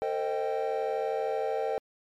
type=chord; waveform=triangle; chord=A half-diminished seventh; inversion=none; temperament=equal with one note detuned; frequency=450.5 / 523.3 / 622.3 / 784 Hz; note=A4 / C5 / Eb5 / G5; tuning=+41 / 0 / 0 / 0 cents; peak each=-29 / -31 / -32 / -31 dBFS; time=0.02-1.78 s; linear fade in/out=0 ms; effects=tanh soft clip ceiling -18 dBFS + MP3 96 kbps